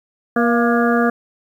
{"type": "harmonic tone with a mistuned harmonic", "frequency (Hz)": 237.4, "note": "A#3", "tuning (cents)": 32, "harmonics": [1, 2, 3, 5, 6, 7], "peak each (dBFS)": [-16, -19, -21, -23, -24, -24], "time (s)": [0.36, 1.1], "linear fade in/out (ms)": 5, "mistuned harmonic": 3, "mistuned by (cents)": -44, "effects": ["8-bit"]}